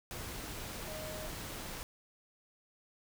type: tone in noise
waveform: sine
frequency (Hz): 622.3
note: D#5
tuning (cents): 0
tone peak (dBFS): -44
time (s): 0.88-1.27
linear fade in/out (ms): 0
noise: pink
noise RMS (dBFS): -43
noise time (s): 0.11-1.83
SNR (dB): -4
effects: none